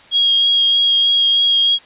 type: tone with vibrato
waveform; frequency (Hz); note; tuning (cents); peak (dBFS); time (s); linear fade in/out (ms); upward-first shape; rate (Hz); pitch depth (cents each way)
sine; 3272; G#7; -26; -10; 0.11-1.79; 50; sine; 3.2; 13
effects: white hiss -44 dBFS RMS until 1.85 s + resampled to 8000 Hz